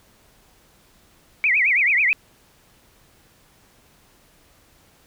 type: tone with vibrato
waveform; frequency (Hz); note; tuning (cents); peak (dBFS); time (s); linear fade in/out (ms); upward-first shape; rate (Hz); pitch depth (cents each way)
sine; 2217; C#7; 0; -15; 1.44-2.13; 0; triangle; 9.2; 280
effects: pink hiss -56 dBFS RMS until 5.06 s